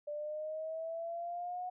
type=exponential sweep; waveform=sine; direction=up; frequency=587.3 to 732 Hz; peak=-37 dBFS; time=0.07-1.7 s; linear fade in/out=10 ms; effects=none